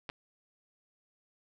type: clicks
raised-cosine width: 0.3 ms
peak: -23 dBFS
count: 2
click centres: 0.092 / 0.099 s
effects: none